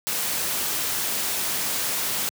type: noise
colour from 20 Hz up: white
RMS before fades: -26 dBFS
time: 0.07-2.29 s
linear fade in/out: 0 ms
effects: high-pass 100 Hz 12 dB/octave